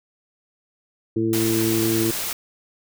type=harmonic tone; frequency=111.9 Hz; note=A2; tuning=30 cents sharp; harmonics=1 / 2 / 3 / 4; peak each=-27 / -27 / -20 / -31 dBFS; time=1.16-2.11 s; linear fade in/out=5 ms
type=noise; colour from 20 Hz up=white; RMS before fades=-27 dBFS; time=1.33-2.33 s; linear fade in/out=2 ms
effects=none